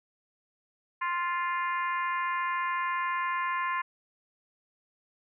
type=harmonic tone; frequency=349.2 Hz; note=F4; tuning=in tune; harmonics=3 / 4 / 5 / 6 / 7 / 8; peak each=-29 / -40 / -35 / -38 / -44 / -49 dBFS; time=1.01-3.82 s; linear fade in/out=10 ms; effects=none